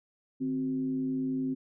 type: tone with frequency modulation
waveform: sine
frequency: 262.1 Hz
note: C4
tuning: 3 cents sharp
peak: -28 dBFS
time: 0.4-1.55 s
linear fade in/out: 20 ms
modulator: 110 Hz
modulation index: 0.39
effects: none